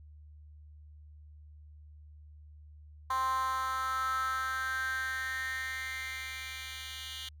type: tone with high-pass filter sweep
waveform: 10% pulse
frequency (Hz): 261.6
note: C4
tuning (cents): 0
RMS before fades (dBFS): -35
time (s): 3.1-7.29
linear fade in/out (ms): 5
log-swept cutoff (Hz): 1000 to 2900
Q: 6.8
effects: added 75 Hz sine -50 dBFS peak until 7.4 s